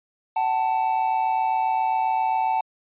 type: tone pair together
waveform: triangle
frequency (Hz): 756 / 883.5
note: F#5 / A5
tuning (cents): +37 / +7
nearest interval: minor third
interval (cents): 270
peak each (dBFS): -22 / -20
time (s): 0.36-2.61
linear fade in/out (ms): 5
effects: resampled to 8000 Hz